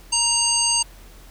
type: harmonic tone with a mistuned harmonic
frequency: 932.3 Hz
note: A#5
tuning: in tune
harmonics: 1 / 3 / 5 / 7 / 9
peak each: -28 / -26 / -23 / -23 / -21 dBFS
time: 0.12-0.83 s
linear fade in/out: 10 ms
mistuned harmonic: 7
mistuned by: -36 cents
effects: added 42 Hz sine -43 dBFS peak until 1.3 s + pink hiss -49 dBFS RMS until 1.3 s